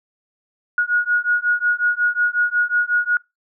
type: beating tone pair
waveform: sine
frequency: 1445 / 1450.5 Hz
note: F#6 / F#6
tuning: -41 / -35 cents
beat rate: 5.5 Hz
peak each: -19 dBFS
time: 0.78-3.17 s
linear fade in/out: 2 ms
effects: noise-tail reverb RT60 0.2 s tail -24 dB re dry